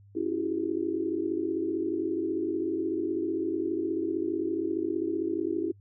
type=tone cluster; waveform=sine; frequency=274.4 / 327.4 / 362.5 / 378.7 / 414 Hz; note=C#4 / E4 / F#4 / F#4 / G#4; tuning=-17 / -12 / -35 / +40 / -5 cents; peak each=-37 / -29 / -35 / -35 / -36 dBFS; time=0.15-5.72 s; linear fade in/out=10 ms; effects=noise-tail reverb RT60 0.1 s tail -25 dB re dry + added 100 Hz sine -52 dBFS peak until 5.8 s